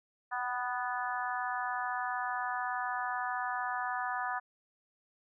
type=harmonic tone with a mistuned harmonic; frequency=246.9 Hz; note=B3; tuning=in tune; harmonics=3 / 4 / 5 / 6 / 7; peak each=-37 / -38 / -39 / -40 / -40 dBFS; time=0.31-4.4 s; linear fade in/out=20 ms; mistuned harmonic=3; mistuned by=+21 cents; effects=none